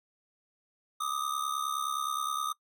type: ring-modulated tone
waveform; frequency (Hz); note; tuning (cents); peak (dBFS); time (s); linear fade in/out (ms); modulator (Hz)
square; 1224; D#6; -29; -28; 1-2.53; 10; 34.8
effects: noise-tail reverb RT60 0.1 s tail -24 dB re dry